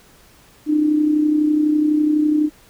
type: tone with amplitude modulation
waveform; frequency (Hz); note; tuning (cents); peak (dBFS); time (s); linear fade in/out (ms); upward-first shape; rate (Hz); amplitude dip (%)
sine; 302.4; D#4; -49; -11; 0.66-2.5; 50; sine; 32; 50
effects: pink hiss -50 dBFS RMS until 2.69 s